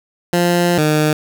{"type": "tone pair in turn", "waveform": "15% pulse", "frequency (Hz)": [174.61, 152.85], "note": ["F3", "D#3"], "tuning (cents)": [0, -30], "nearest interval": "major second", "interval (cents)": 230, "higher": "first", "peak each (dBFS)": -6, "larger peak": "neither", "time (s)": [[0.33, 0.78], [0.78, 1.13]], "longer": "first", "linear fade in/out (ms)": 2, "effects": []}